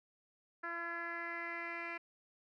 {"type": "tone with low-pass filter sweep", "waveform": "10% pulse", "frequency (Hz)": 339.3, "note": "F4", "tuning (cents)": -50, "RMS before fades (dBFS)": -42, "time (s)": [0.63, 1.98], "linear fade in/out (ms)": 10, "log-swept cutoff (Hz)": [1600, 2400], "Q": 4.4, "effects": []}